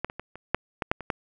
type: clicks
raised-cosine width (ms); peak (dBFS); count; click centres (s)
0.5; -12 / -23 / -20 / -26 / -6 / -12 / -6 / -22 / -10; 9; 0.046 / 0.099 / 0.196 / 0.356 / 0.546 / 0.822 / 0.915 / 1.007 / 1.102
effects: none